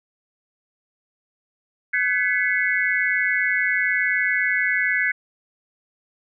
sine tone cluster, 1518 / 1699 / 2002 / 2195 Hz, F#6 / G#6 / B6 / C#7, +44 / +39 / +23 / -18 cents, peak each -24 dBFS, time 1.93-5.12 s, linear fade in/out 10 ms, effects none

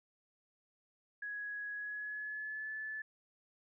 sine tone with pitch glide, 1670 to 1736.9 Hz, G#6 to A6, +9 to -23 cents, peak -39 dBFS, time 1.22-3.02 s, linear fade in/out 5 ms, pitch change +68 cents, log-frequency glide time 1.73-2.72 s, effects none

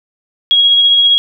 sine tone with tremolo, 3304 Hz, G#7, 10 cents flat, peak -5 dBFS, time 0.51-1.18 s, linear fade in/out 0 ms, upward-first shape sine, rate 15 Hz, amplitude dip 25%, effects none

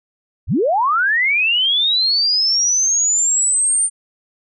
sine linear sweep, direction up, 42.07 to 9040 Hz, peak -13 dBFS, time 0.47-3.9 s, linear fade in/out 50 ms, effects none

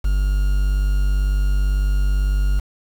triangle tone with quantisation, 49 Hz, G1, in tune, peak -13 dBFS, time 0.04-2.6 s, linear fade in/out 10 ms, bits 6, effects none

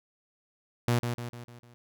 sawtooth tone with echo, 120 Hz, B2, 49 cents flat, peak -19 dBFS, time 0.88-0.99 s, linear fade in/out 0 ms, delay 150 ms, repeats 5, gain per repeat -6 dB, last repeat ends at 1.74 s, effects none

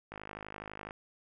click train, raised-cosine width 0.5 ms, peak -27 dBFS, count 42, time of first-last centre 0.12-0.908 s, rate 52 Hz, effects none

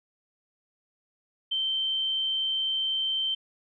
sine tone, 3114 Hz, G7, 12 cents flat, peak -25 dBFS, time 1.51-3.35 s, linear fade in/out 10 ms, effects none

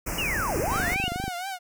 pink band-stop noise, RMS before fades -31 dBFS, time 0.06-0.95 s, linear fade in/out 10 ms, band 2700 to 5100 Hz, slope 96 dB/octave
sine linear two-way sweep, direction down then up, 2960 to 301.8 to 2960 Hz, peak -26 dBFS, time 0.18-1.08 s, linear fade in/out 5 ms, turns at 0.58 s
click train, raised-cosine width 3 ms, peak -19 dBFS, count 19, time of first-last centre 0.56-1.28 s, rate 25 Hz
sawtooth tone with vibrato, 740 Hz, F#5, in tune, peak -27 dBFS, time 0.69-1.59 s, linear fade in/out 50 ms, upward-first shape triangle, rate 4.1 Hz, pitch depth 130 cents each way
effects none

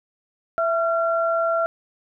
sine tone pair together, 663 / 1370.4 Hz, E5 / F6, +10 / -33 cents, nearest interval octave + minor second, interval 1257 cents, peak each -20 / -23 dBFS, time 0.58-1.66 s, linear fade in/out 0 ms, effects none

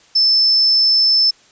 sine tone, 5274 Hz, E8, in tune, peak -10 dBFS, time 0.15-1.31 s, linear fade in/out 10 ms, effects white hiss -50 dBFS RMS until 1.51 s + resampled to 16000 Hz

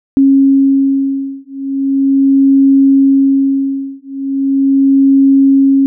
sine beating tone pair, 272.5 / 272.89 Hz, C#4 / C#4, -29 / -27 cents, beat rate 0.39 Hz, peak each -10 dBFS, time 0.17-5.86 s, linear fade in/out 0 ms, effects none

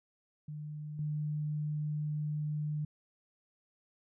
sine tone with level steps, 150.5 Hz, D3, 43 cents sharp, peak -39 / -32 dBFS, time 0.48-2.85 s, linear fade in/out 5 ms, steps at 0.99 s, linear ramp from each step 2 ms, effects none

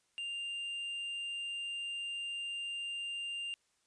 sine tone with tanh clipping, 2794 Hz, F7, in tune, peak -38 dBFS, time 0.18-3.54 s, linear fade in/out 0 ms, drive 4 dB, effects white hiss -75 dBFS RMS until 3.86 s + resampled to 22050 Hz

